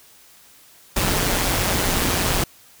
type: noise with amplitude modulation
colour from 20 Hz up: pink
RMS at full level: -18 dBFS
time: 0.96-2.44 s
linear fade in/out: 5 ms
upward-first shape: sine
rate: 183 Hz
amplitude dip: 60%
effects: white hiss -50 dBFS RMS until 2.8 s